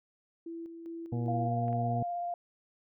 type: tone with tremolo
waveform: sine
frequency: 333 Hz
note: E4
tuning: 18 cents sharp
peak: -38 dBFS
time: 0.46-1.48 s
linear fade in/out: 5 ms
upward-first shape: square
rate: 2.5 Hz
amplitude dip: 45%
type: harmonic tone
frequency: 119.4 Hz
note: A#2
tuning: 42 cents sharp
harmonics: 1 / 2 / 3 / 4 / 5 / 6 / 7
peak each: -31 / -36 / -50 / -42 / -55 / -48 / -52 dBFS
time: 1.12-2.03 s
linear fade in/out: 5 ms
type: tone with vibrato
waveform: sine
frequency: 698.5 Hz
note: F5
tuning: in tune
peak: -32 dBFS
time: 1.28-2.34 s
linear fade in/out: 2 ms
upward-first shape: sine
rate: 16 Hz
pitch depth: 11 cents each way
type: clicks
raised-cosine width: 0.5 ms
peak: -39 dBFS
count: 2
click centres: 1.682 / 1.729 s
effects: none